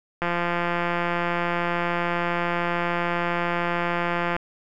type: click train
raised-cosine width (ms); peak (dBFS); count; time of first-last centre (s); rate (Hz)
0.5; -10; 718; 0.22-4.365; 173
effects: none